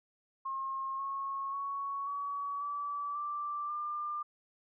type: tone with pitch steps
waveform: sine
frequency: 1074 / 1093.4 / 1113.2 / 1133.3 / 1153.7 / 1174.6 / 1195.8 Hz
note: C6 / C#6 / C#6 / C#6 / D6 / D6 / D6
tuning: +45 / -24 / +7 / +38 / -31 / 0 / +31 cents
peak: -34 dBFS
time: 0.45-4.23 s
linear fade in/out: 10 ms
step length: 540 ms
effects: none